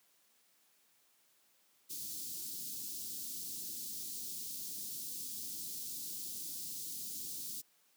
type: band-stop noise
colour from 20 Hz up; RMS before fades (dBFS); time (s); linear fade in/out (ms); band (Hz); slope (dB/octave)
white; -43; 1.89-7.62; 20; 320 to 4200; 24
effects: white hiss -71 dBFS RMS until 7.96 s + high-pass 150 Hz 12 dB/octave